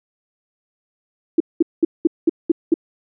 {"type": "tone bursts", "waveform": "sine", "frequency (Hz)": 329.6, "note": "E4", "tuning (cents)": 0, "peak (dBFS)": -9, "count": 7, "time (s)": [1.38, 2.741], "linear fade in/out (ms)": 5, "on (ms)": 23, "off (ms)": 200, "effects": []}